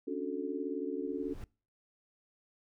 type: chord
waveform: sine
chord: D major seventh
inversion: third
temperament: just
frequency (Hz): 275.3 / 293.7 / 367.1 / 440.5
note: C#4 / D4 / F#4 / A4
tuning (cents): -12 / 0 / -14 / +2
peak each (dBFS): -39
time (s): 0.07-1.34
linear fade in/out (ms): 10
type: noise with exponential growth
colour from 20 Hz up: brown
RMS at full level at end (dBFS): -41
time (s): 0.93-1.44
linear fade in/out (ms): 2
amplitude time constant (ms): 110
effects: noise-tail reverb RT60 0.4 s tail -25 dB re dry